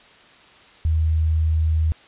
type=tone; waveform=sine; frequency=79.4 Hz; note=D#2; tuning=36 cents sharp; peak=-16 dBFS; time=0.85-1.92 s; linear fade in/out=0 ms; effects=white hiss -49 dBFS RMS until 2.07 s + resampled to 8000 Hz